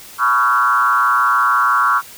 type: tone with frequency modulation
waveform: sine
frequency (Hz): 1244.5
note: D#6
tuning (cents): 0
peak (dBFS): -11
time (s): 0.18-2.02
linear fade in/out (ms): 50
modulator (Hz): 126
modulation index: 1.8
effects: white hiss -38 dBFS RMS until 2.17 s